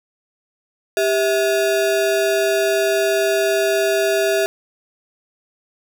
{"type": "ring-modulated tone", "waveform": "square", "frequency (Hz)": 523.3, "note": "C5", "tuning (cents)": 0, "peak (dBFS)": -13, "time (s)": [0.97, 4.46], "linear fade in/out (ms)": 0, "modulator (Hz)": 128, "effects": ["8-bit"]}